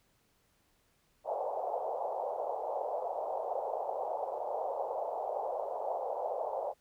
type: band-pass noise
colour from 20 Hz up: pink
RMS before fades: -36 dBFS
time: 1.24-6.74 s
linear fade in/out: 50 ms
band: 500 to 860 Hz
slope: 48 dB/octave
effects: pink hiss -72 dBFS RMS until 6.8 s